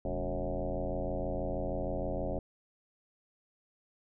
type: tone with frequency modulation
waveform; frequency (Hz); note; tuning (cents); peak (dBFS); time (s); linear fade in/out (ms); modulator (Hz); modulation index
sine; 285.6; D4; -48; -31; 0.05-2.39; 2; 86.3; 4.6
effects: none